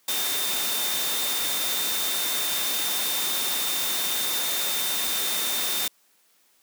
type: tone in noise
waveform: sine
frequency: 3619 Hz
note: A7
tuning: 48 cents sharp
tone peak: -30 dBFS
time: 0.08-5.88 s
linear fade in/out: 5 ms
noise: white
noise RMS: -27 dBFS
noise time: 0.08-5.88 s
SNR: -6 dB
effects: white hiss -63 dBFS RMS until 6.62 s + high-pass 200 Hz 12 dB/octave